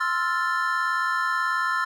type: chord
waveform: triangle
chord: F major seventh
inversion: second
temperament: equal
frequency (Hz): 1046.5 / 1318.5 / 1396.9 / 1760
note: C6 / E6 / F6 / A6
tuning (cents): 0 / 0 / 0 / 0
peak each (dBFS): -26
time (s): 0-1.85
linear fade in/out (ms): 10
effects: none